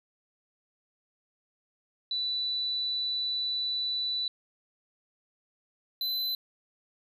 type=tone pair in turn; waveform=sine / square; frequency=3970 / 4025 Hz; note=B7 / B7; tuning=+8 / +32 cents; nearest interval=unison; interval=24 cents; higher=second; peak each=-28 / -29 dBFS; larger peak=first; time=2.11-4.28 / 6.01-6.35 s; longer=first; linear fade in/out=2 ms; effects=none